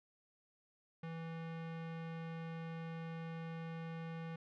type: tone with low-pass filter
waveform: square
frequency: 164.2 Hz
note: E3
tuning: 6 cents flat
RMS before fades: -45 dBFS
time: 1.03-4.36 s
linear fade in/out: 5 ms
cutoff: 2400 Hz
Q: 1.2
effects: none